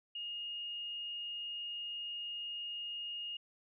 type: tone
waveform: sine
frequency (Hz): 2851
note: F7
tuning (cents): +35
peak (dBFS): -39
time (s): 0.15-3.37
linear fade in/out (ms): 5
effects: none